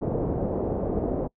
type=low-pass noise; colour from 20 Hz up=white; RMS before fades=-27 dBFS; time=0.01-1.28 s; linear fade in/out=20 ms; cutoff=570 Hz; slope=24 dB/octave; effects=noise-tail reverb RT60 0.1 s tail -24 dB re dry